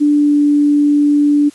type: tone with pitch glide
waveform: sine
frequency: 293.7 to 291.8 Hz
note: D4 to D4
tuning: 0 to -11 cents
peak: -8 dBFS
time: 0-1.5 s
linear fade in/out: 20 ms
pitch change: -11 cents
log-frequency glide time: 0.12-0.37 s
effects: white hiss -44 dBFS RMS until 1.54 s + resampled to 24000 Hz